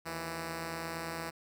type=tone pair together; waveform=5% pulse; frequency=78.3 / 165.29 Hz; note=D#2 / E3; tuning=+11 / +5 cents; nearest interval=octave + minor second; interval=1294 cents; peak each=-35 / -26 dBFS; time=0.05-1.31 s; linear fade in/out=20 ms; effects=none